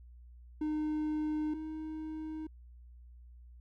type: tone pair in turn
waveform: triangle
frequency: 305.8 / 312.8 Hz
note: D#4 / D#4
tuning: -30 / +9 cents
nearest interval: unison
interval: 39 cents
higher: second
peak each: -29 / -36 dBFS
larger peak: first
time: 0.61-1.54 / 1.54-2.47 s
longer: neither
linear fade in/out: 5 ms
effects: added 60 Hz sine -51 dBFS peak until 3.6 s